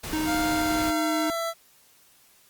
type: noise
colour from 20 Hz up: pink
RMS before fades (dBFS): -34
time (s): 0.03-0.91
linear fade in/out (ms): 10
type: tone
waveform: square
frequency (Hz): 311.1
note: D#4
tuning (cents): 0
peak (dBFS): -26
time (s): 0.13-1.3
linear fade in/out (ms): 0
type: tone with pitch glide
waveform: 25% pulse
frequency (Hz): 698.5 to 665.4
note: F5 to E5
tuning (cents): 0 to +16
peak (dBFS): -23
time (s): 0.25-1.54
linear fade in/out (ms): 50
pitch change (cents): -84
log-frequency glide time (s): 0.5-1.43
effects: white hiss -58 dBFS RMS until 2.49 s + Opus 48 kbps